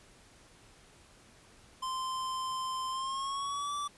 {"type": "tone with pitch glide", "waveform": "square", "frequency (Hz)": [1040, 1160.6], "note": ["C6", "D6"], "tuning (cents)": [-11, -21], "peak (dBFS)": -34, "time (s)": [1.82, 3.88], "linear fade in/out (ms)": 10, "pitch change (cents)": 190, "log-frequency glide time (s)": [2.89, 3.74], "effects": ["pink hiss -59 dBFS RMS until 3.97 s", "resampled to 24000 Hz"]}